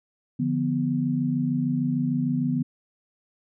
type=chord; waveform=sine; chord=B diminished; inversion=first; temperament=equal with one note detuned; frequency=146.83 / 173.41 / 246.9 Hz; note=D3 / F3 / B3; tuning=0 / -12 / 0 cents; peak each=-27 / -29 / -24 dBFS; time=0.39-2.63 s; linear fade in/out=10 ms; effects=none